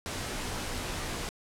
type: noise with comb filter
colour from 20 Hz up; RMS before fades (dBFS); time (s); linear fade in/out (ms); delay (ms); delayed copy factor
pink; -35; 0.06-1.29; 0; 18; -0.55
effects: low-pass 10000 Hz 12 dB/octave